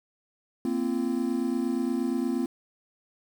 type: chord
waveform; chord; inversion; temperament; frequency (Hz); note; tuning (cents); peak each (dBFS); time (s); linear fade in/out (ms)
triangle; Bb suspended second; none; equal with one note detuned; 233.1 / 261.6 / 341.4; Bb3 / C4 / F4; 0 / 0 / -39; -28 / -26 / -29; 0.65-2.46; 2
effects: 8-bit